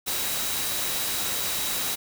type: tone in noise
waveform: sine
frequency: 3875 Hz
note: B7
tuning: 34 cents flat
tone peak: -36 dBFS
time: 0.06-1.96 s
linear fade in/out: 20 ms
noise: white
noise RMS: -28 dBFS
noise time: 0.06-1.96 s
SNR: -11 dB
effects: none